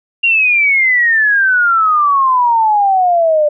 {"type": "exponential sweep", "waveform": "sine", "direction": "down", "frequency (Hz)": [2794, 587.3], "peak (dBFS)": -8, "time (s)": [0.23, 3.49], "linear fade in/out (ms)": 10, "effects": []}